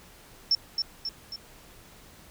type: tone with echo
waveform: sine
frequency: 5400 Hz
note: E8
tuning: 41 cents sharp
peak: -19 dBFS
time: 0.51-0.55 s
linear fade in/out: 2 ms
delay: 270 ms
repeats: 3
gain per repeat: -5 dB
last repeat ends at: 1.36 s
effects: pink hiss -52 dBFS RMS until 2.3 s